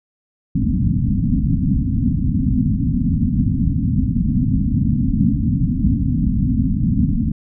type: low-pass noise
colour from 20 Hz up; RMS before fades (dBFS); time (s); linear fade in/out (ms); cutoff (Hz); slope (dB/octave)
white; -17; 0.55-7.32; 5; 270; 96
effects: none